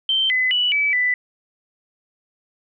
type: tone with pitch steps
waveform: sine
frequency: 3118 / 2019 / 2955 / 2297 / 1988 Hz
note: G7 / B6 / F#7 / D7 / B6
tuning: -10 / +38 / -3 / -39 / +11 cents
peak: -16 dBFS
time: 0.09-1.14 s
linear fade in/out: 2 ms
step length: 210 ms
effects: none